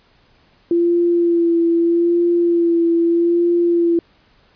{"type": "tone with vibrato", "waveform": "sine", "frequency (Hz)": 340.6, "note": "F4", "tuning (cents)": -43, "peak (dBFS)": -12, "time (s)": [0.71, 3.99], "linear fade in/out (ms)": 2, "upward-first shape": "sine", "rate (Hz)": 0.8, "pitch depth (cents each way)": 24, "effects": ["pink hiss -55 dBFS RMS until 4.55 s", "resampled to 11025 Hz"]}